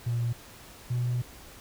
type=tone pair in turn; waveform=triangle; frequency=118.5 / 122.47 Hz; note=A#2 / B2; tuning=+29 / -14 cents; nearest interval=minor second; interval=57 cents; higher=second; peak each=-22 dBFS; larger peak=neither; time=0.06-0.33 / 0.9-1.22 s; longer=second; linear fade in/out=10 ms; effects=tanh soft clip ceiling -22 dBFS + pink hiss -49 dBFS RMS until 1.6 s